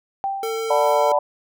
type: tone with exponential decay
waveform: sine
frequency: 784 Hz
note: G5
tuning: in tune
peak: -19 dBFS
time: 0.24-1.12 s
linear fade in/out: 0 ms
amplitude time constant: 190 ms
type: tone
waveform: square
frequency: 448.9 Hz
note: A4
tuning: 35 cents sharp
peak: -24 dBFS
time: 0.43-1.12 s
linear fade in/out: 2 ms
type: chord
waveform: sine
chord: B minor seventh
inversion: first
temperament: equal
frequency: 587.3 / 740 / 880 / 987.8 Hz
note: D5 / F#5 / A5 / B5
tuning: 0 / 0 / 0 / 0 cents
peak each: -18 / -23 / -23 / -22 dBFS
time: 0.7-1.19 s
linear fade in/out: 5 ms
effects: none